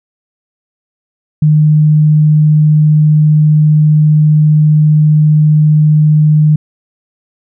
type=tone; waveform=sine; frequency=152.5 Hz; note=D#3; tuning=34 cents flat; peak=-4 dBFS; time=1.42-6.56 s; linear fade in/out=5 ms; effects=none